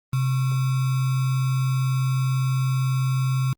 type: tone with sample-and-hold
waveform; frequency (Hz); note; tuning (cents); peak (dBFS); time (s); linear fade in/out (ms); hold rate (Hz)
sine; 131; C3; +2; -19; 0.13-3.53; 2; 1225
effects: Opus 32 kbps